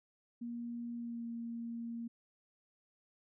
sine tone with pitch glide, 236.7 to 232.8 Hz, A#3 to A#3, +27 to -2 cents, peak -39 dBFS, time 0.41-2.08 s, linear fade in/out 10 ms, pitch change -29 cents, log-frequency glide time 0.95-1.26 s, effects none

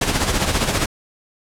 pink noise with tremolo, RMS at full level -17 dBFS, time 0.01-0.86 s, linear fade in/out 5 ms, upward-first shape sine, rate 15 Hz, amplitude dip 55%, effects low-pass 10000 Hz 12 dB/octave

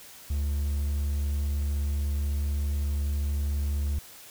triangle tone, 72 Hz, D2, 34 cents flat, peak -23 dBFS, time 0.3-3.99 s, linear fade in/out 5 ms, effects white hiss -48 dBFS RMS until 4.3 s

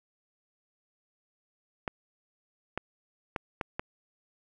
clicks, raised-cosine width 0.5 ms, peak -16 dBFS, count 5, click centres 1.878 / 2.776 / 3.362 / 3.612 / 3.795 s, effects none

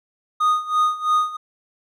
triangle tone with tremolo, 1237 Hz, D#6, 10 cents flat, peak -12 dBFS, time 0.4-1.37 s, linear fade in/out 10 ms, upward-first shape sine, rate 3 Hz, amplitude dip 85%, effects none

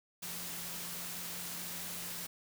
sine tone in noise, 174.61 Hz, F3, in tune, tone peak -52 dBFS, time 0.22-2.27 s, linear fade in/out 10 ms, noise white, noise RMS -42 dBFS, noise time 0.22-2.27 s, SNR -13 dB, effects none

